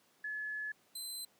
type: tone pair in turn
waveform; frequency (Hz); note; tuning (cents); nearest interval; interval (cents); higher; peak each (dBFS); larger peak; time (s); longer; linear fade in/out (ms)
sine / 20% pulse; 1711 / 4069; A6 / C8; -49 / -49; octave + minor third; 1500; second; -37 / -35; second; 0.24-0.72 / 0.95-1.25; first; 5
effects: pink hiss -69 dBFS RMS until 1.39 s + high-pass 200 Hz 12 dB/octave